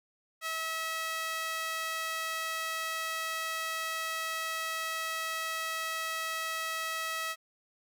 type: tone with high-pass filter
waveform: sawtooth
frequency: 646 Hz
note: E5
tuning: 35 cents flat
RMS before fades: -35 dBFS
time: 0.41-7.36 s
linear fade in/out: 50 ms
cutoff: 1500 Hz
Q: 1.4
effects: none